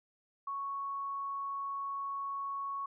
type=tone; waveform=sine; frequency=1108.7 Hz; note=C#6; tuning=in tune; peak=-35 dBFS; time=0.47-2.86 s; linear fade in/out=5 ms; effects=none